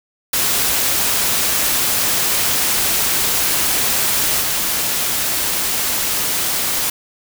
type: noise with level steps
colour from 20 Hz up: white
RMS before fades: -17 / -19 dBFS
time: 0.33-6.9 s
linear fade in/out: 5 ms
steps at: 4.41 s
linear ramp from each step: 2 ms
effects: none